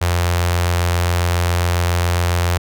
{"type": "tone with notch filter", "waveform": "sawtooth", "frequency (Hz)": 87.31, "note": "F2", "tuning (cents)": 0, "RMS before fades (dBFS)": -17, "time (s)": [0.01, 2.58], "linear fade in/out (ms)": 10, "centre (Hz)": 230, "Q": 0.52, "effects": []}